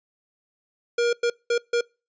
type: tone bursts at uneven times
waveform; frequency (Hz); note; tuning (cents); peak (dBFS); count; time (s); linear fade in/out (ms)
square; 474; A#4; +29; -20; 4; 0.98-1.13 / 1.23-1.3 / 1.5-1.58 / 1.73-1.81; 5
effects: noise-tail reverb RT60 0.3 s tail -26 dB re dry + resampled to 16000 Hz